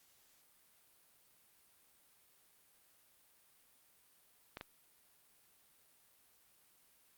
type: clicks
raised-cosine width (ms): 0.3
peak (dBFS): -28 / -28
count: 2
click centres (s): 4.571 / 4.611
effects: white hiss -69 dBFS RMS until 7.17 s + Opus 48 kbps